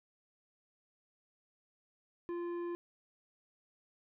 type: tone with tanh clipping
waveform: sine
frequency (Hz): 346.1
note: F4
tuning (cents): -16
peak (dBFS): -38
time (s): 2.29-2.75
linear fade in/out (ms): 0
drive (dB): 10
effects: none